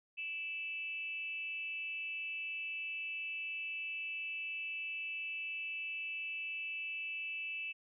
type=tone with frequency modulation; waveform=sine; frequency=2637 Hz; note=E7; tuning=in tune; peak=-38 dBFS; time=0.17-7.73 s; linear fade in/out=20 ms; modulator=308 Hz; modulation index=0.42; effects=none